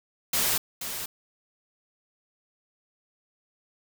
white noise with echo, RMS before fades -25 dBFS, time 0.33-0.58 s, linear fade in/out 5 ms, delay 480 ms, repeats 1, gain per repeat -9 dB, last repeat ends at 1.06 s, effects none

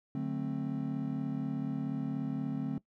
triangle chord, D dominant seventh, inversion none, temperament just, 146.83 / 183.54 / 220.2 / 264.3 Hz, D3 / F#3 / A3 / C4, 0 / -14 / +2 / +18 cents, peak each -35 / -40 / -36 / -34 dBFS, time 0.15-2.78 s, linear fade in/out 2 ms, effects noise-tail reverb RT60 0.1 s tail -19 dB re dry

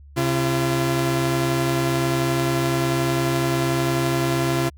sawtooth tone pair together, 133.84 / 340.3 Hz, C3 / F4, +40 / -45 cents, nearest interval octave + major third, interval 1615 cents, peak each -18 dBFS, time 0.16-4.7 s, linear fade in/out 20 ms, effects added 71 Hz sine -42 dBFS peak until 4.77 s

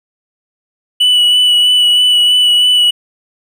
triangle tone with vibrato, 2958 Hz, F#7, 1 cent flat, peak -5 dBFS, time 1-2.91 s, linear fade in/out 10 ms, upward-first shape sine, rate 3.1 Hz, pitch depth 16 cents each way, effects none

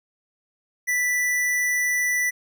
square tone, 1975.5 Hz, B6, in tune, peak -21 dBFS, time 0.87-2.31 s, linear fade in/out 20 ms, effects none

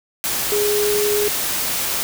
sine tone in noise, 415.3 Hz, G#4, in tune, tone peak -17 dBFS, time 0.52-1.28 s, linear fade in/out 0 ms, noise white, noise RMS -22 dBFS, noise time 0.24-2.03 s, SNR +2 dB, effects none

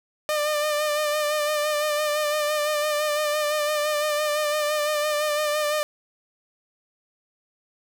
sawtooth tone with vibrato, 600 Hz, D5, 37 cents sharp, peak -18 dBFS, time 0.29-5.83 s, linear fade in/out 0 ms, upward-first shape sine, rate 5.9 Hz, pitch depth 33 cents each way, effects none

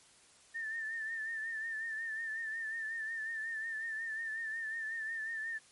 sine tone with vibrato, 1791 Hz, A6, 30 cents sharp, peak -36 dBFS, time 0.54-5.59 s, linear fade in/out 20 ms, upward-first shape triangle, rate 5.5 Hz, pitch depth 61 cents each way, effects white hiss -62 dBFS RMS until 5.71 s + MP3 48 kbps

